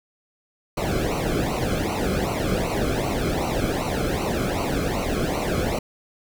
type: noise with flanger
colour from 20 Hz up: brown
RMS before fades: -24 dBFS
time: 0.77-5.79 s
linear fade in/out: 5 ms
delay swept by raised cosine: 0.58 to 1.1 ms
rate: 2.6 Hz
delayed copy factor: -0.9
effects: none